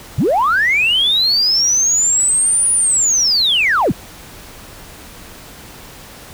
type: linear two-way sweep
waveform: sine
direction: up then down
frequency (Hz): 87.31 to 9730 to 87.31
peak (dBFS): -10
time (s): 0.18-3.92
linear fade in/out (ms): 5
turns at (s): 2.72
effects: tanh soft clip ceiling -7 dBFS + pink hiss -37 dBFS RMS until 6.33 s